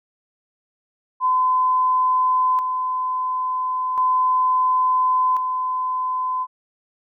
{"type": "tone with tremolo", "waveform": "sine", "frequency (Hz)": 1019, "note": "C6", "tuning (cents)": -46, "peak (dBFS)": -15, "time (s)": [1.2, 6.47], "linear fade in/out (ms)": 50, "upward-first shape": "square", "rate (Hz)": 0.36, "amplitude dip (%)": 45, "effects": []}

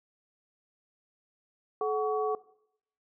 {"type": "tone cluster", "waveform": "sine", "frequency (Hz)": [430.1, 742, 1128], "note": ["A4", "F#5", "C#6"], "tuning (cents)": [-39, 5, 30], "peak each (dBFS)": [-29, -33, -34], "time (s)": [1.81, 2.35], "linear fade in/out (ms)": 2, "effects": ["noise-tail reverb RT60 0.7 s tail -18 dB re dry"]}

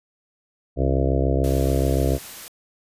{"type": "harmonic tone", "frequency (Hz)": 66.9, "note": "C2", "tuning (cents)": 39, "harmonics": [1, 2, 4, 5, 6, 7, 8, 9, 10], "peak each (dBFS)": [-21, -24, -27, -28, -29, -29, -30, -31, -31], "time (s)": [0.76, 2.19], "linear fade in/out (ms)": 50}
{"type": "noise", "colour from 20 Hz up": "white", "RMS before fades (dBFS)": -38, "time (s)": [1.44, 2.48], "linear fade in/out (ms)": 0}
{"effects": ["resampled to 32000 Hz"]}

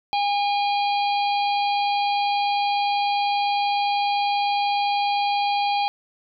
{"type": "harmonic tone with a mistuned harmonic", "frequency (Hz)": 813, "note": "G#5", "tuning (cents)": -37, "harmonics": [1, 3, 4, 5, 6], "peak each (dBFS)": [-20, -30, -32, -34, -36], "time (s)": [0.13, 5.88], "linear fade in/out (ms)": 0, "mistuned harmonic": 6, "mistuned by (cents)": -93, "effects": []}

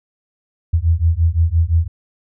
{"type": "beating tone pair", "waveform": "sine", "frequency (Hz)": [80.2, 86], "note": ["E2", "F2"], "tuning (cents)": [-47, -26], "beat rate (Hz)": 5.8, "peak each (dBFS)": -15, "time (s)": [0.73, 1.88], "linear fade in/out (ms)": 10, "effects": []}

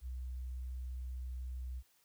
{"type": "tone", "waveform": "sine", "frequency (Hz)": 63, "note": "B1", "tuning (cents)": 35, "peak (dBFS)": -39, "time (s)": [0.01, 1.83], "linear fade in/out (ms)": 50, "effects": ["white hiss -71 dBFS RMS until 2.04 s"]}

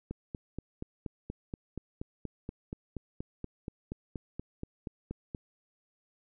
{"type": "click train", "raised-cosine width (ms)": 3, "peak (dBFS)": -24, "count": 23, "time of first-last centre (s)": [0.11, 5.348], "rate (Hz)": 4.2, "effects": []}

